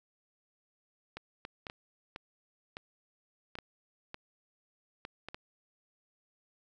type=clicks; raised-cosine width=0.3 ms; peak=-25 dBFS; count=12; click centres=1.17 / 1.451 / 1.668 / 1.699 / 2.161 / 2.769 / 3.554 / 3.587 / 4.144 / 5.051 / 5.286 / 5.345 s; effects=none